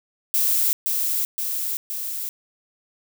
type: noise with echo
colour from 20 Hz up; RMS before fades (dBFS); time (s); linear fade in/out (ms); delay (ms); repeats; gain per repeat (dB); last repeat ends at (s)
violet; -20; 0.34-0.73; 0; 520; 3; -3; 2.29
effects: none